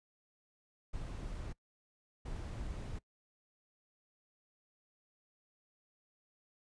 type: noise bursts at uneven times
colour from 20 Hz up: brown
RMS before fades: -42 dBFS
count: 2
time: 0.93-1.53 / 2.25-2.99 s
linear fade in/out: 10 ms
effects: noise-tail reverb RT60 0.1 s tail -22 dB re dry + resampled to 22050 Hz